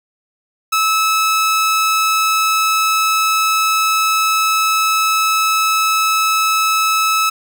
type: tone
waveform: sawtooth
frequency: 1300 Hz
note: E6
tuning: 24 cents flat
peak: -9 dBFS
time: 0.72-7.3 s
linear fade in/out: 10 ms
effects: none